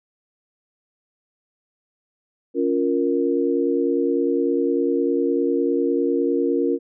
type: chord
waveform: sine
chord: Bb minor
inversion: first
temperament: just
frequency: 279.7 / 349.6 / 466.2 Hz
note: Db4 / F4 / Bb4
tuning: +16 / +2 / 0 cents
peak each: -22 dBFS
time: 2.54-6.79 s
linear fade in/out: 50 ms
effects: none